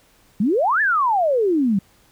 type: exponential two-way sweep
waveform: sine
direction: up then down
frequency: 185 to 1802 to 185 Hz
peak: -15 dBFS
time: 0.4-1.79 s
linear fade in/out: 5 ms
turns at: 0.81 s
effects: pink hiss -56 dBFS RMS until 2.11 s